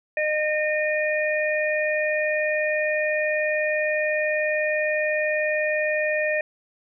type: harmonic tone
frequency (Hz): 611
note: D#5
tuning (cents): -32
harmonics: 1 / 3 / 4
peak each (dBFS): -23 / -26 / -28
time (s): 0.17-6.41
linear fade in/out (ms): 2
effects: none